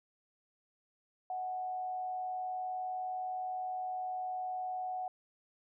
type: tone with frequency modulation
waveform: sine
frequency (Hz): 740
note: F#5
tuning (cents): 0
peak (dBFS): -35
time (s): 1.3-5.08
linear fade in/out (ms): 2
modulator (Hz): 99.6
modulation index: 0.29
effects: none